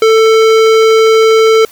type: tone with hard clipping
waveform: sine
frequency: 443.8 Hz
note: A4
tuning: 15 cents sharp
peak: -6 dBFS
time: 0.02-1.65 s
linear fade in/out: 2 ms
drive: 18 dB
effects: white hiss -39 dBFS RMS until 1.71 s